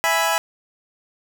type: chord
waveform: 20% pulse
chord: E major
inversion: none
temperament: equal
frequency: 659.3 / 830.6 / 987.8 Hz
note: E5 / G#5 / B5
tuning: 0 / 0 / 0 cents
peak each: -17 dBFS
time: 0.04-0.38 s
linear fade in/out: 0 ms
effects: none